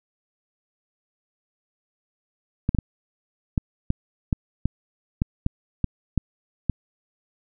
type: clicks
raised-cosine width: 5 ms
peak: -8 dBFS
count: 12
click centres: 2.691 / 2.748 / 2.787 / 3.578 / 3.904 / 4.328 / 4.656 / 5.219 / 5.464 / 5.843 / 6.177 / 6.697 s
effects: none